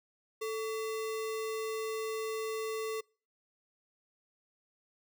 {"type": "tone with sample-and-hold", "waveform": "sine", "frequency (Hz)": 440, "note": "A4", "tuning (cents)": 0, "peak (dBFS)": -33, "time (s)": [0.41, 3.01], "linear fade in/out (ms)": 10, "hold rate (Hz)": 1575, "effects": ["noise-tail reverb RT60 0.4 s tail -26 dB re dry"]}